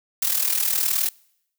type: noise with amplitude modulation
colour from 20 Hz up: blue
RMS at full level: -19 dBFS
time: 0.22-1.09 s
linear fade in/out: 5 ms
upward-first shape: sine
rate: 39.4 Hz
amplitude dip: 70%
effects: noise-tail reverb RT60 0.8 s tail -26 dB re dry